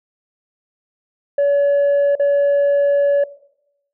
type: tone with dropouts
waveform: sine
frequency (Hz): 568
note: C#5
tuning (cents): +42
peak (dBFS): -10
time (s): 1.38-3.24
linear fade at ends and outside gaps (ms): 5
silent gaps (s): 2.154-2.196
effects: noise-tail reverb RT60 0.8 s tail -19 dB re dry + tanh soft clip ceiling -11 dBFS